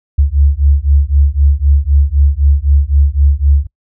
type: beating tone pair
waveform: sine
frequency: 69 / 72.9 Hz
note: C#2 / D2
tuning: -7 / -12 cents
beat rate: 3.9 Hz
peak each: -10 dBFS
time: 0.18-3.67 s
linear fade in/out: 10 ms
effects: noise-tail reverb RT60 0.1 s tail -26 dB re dry